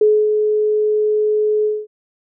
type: tone with ADSR envelope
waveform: sine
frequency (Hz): 425.4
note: G#4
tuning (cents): +42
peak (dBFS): -8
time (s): 0.01-1.87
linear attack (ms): 4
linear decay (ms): 260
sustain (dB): -5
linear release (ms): 220
effects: none